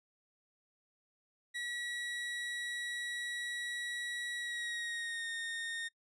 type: tone with pitch glide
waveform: 30% pulse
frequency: 1928 to 1840.9 Hz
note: B6 to A#6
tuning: -42 to -22 cents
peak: -35 dBFS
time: 1.54-5.89 s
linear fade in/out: 20 ms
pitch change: -80 cents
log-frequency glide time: 4.36-5.28 s
effects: noise-tail reverb RT60 0.1 s tail -20 dB re dry + resampled to 22050 Hz